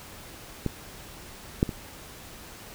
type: clicks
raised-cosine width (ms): 3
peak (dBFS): -13 / -7 / -18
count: 3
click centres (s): 0.663 / 1.629 / 1.692
effects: pink hiss -45 dBFS RMS until 2.74 s